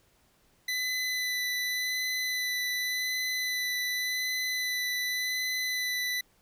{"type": "tone with vibrato", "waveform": "25% pulse", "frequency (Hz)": 2000, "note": "B6", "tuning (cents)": 21, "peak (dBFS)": -25, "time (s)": [0.68, 6.21], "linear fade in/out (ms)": 5, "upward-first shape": "sine", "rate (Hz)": 0.88, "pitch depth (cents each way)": 12, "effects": ["pink hiss -66 dBFS RMS until 6.41 s"]}